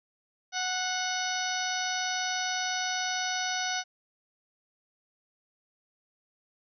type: harmonic tone with a mistuned harmonic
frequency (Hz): 739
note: F#5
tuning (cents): -2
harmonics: 1 / 2 / 3 / 4 / 5 / 6 / 7 / 8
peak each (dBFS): -34 / -34 / -39 / -39 / -38 / -40 / -40 / -36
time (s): 0.52-3.84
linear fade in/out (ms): 50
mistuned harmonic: 3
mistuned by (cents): -32
effects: none